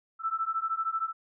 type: beating tone pair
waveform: sine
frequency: 1317 / 1330 Hz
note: E6 / E6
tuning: -2 / +15 cents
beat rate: 13 Hz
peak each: -31 dBFS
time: 0.19-1.13 s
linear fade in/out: 50 ms
effects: none